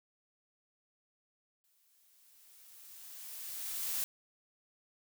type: noise with exponential growth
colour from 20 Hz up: blue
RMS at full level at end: -34 dBFS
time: 1.64-4.04 s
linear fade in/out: 0 ms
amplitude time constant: 520 ms
effects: none